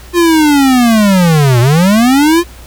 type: linear two-way sweep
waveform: square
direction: down then up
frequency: 353.9 to 115.7 to 353.9 Hz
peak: -6 dBFS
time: 0.13-2.44 s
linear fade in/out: 50 ms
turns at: 1.6 s
effects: added 60 Hz sine -32 dBFS peak until 2.66 s + pink hiss -37 dBFS RMS until 2.66 s